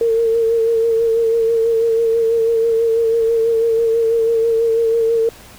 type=tone with vibrato; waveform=sine; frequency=456.1 Hz; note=A#4; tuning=38 cents flat; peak=-12 dBFS; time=0.01-5.29 s; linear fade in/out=2 ms; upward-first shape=sine; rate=6.1 Hz; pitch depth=31 cents each way; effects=pink hiss -41 dBFS RMS until 5.58 s